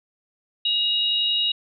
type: tone pair together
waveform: sine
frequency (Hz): 2860 / 3811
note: F7 / A#7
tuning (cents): +41 / +38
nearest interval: perfect fourth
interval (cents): 497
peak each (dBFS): -22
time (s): 0.65-1.52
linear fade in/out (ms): 5
effects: none

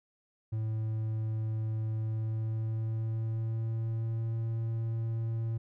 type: tone with pitch glide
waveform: triangle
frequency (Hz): 110 to 113.55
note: A2 to A#2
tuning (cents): 0 to -45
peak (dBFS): -28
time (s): 0.52-5.58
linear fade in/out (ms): 10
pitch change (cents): +55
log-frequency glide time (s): 1.95-4.34
effects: none

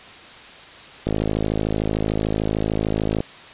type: click train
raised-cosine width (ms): 2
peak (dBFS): -8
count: 115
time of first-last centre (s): 1.07-3.205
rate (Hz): 53.4
effects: white hiss -41 dBFS RMS until 3.53 s + resampled to 8000 Hz

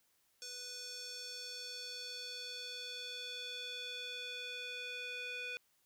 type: tone with band-pass filter sweep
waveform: square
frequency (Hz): 493.9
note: B4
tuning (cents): 0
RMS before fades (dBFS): -45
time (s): 0.42-5.57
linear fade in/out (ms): 0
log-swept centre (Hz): 5800 to 2600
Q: 3.1
effects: white hiss -75 dBFS RMS until 5.85 s

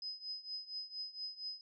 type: tone with tremolo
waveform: sine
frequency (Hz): 5040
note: D#8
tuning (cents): +21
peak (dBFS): -38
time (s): 0.02-1.61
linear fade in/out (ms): 2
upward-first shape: triangle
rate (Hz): 4.3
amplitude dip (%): 90
effects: none

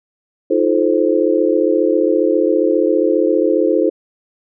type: chord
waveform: sine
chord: F dominant seventh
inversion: third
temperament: just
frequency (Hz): 314.3 / 349.2 / 436.5 / 523.8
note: Eb4 / F4 / A4 / C5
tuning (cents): +18 / 0 / -14 / +2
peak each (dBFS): -17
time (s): 0.5-3.9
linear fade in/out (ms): 10
effects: none

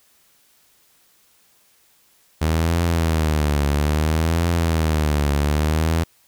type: tone with vibrato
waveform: sawtooth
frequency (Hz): 78.2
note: D#2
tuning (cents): +9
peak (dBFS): -13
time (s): 2.41-6.04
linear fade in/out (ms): 10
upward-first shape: triangle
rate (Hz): 0.6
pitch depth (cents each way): 160
effects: white hiss -58 dBFS RMS until 6.27 s

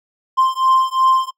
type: beating tone pair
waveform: triangle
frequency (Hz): 1046 / 1048.8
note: C6 / C6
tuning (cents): -1 / +4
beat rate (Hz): 2.8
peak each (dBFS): -14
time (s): 0.37-1.31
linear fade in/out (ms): 20
effects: noise-tail reverb RT60 0.1 s tail -22 dB re dry

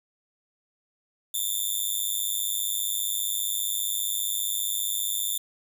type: tone with amplitude modulation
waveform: 5% pulse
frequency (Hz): 3555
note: A7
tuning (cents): +17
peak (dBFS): -14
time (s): 1.34-5.38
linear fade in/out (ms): 5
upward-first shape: sine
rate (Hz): 100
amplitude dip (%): 100
effects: none

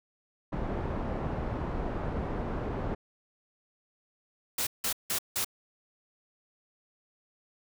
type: low-pass noise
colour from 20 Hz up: pink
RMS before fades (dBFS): -33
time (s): 0.52-2.95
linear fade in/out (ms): 10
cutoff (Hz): 970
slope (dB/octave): 12
type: noise bursts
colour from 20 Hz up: white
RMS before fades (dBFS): -30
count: 4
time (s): 4.58-5.446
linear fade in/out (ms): 5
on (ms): 89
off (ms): 170
effects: none

